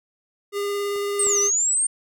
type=tone with vibrato; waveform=square; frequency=405.2 Hz; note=G#4; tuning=43 cents flat; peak=-24 dBFS; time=0.52-1.51 s; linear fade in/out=50 ms; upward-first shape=triangle; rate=18 Hz; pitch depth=11 cents each way
type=clicks; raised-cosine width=1 ms; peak=-31 / -22 dBFS; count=2; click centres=0.961 / 1.268 s
type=linear two-way sweep; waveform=sine; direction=down then up; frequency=8810 to 5810 to 8810 Hz; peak=-18 dBFS; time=1.19-1.87 s; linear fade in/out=5 ms; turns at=1.39 s
effects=none